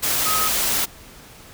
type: tone in noise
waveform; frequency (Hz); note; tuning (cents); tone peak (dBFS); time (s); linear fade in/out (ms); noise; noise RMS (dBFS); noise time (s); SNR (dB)
sine; 1266; D#6; +30; -22; 0.25-0.49; 20; white; -21; 0.02-0.86; -4
effects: pink hiss -44 dBFS RMS until 1.53 s